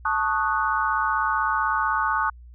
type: chord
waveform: sine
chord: D# half-diminished seventh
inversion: second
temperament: equal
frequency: 880 / 1108.7 / 1244.5 / 1480 Hz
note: A5 / C#6 / D#6 / F#6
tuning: 0 / 0 / 0 / 0 cents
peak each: -26 dBFS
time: 0.05-2.3 s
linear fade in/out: 5 ms
effects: added 60 Hz sine -42 dBFS peak until 2.54 s